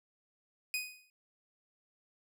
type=tone with exponential decay; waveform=sawtooth; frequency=2494 Hz; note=D#7; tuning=3 cents sharp; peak=-27 dBFS; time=0.74-1.1 s; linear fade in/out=1 ms; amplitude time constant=78 ms; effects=none